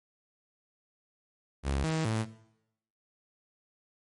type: tone with pitch steps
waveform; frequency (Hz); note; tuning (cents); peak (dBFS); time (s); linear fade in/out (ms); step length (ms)
sawtooth; 68.9 / 159.5 / 110.7; C#2 / D#3 / A2; -10 / +43 / +11; -24; 1.63-2.26; 50; 210
effects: noise-tail reverb RT60 0.8 s tail -17 dB re dry + MP3 48 kbps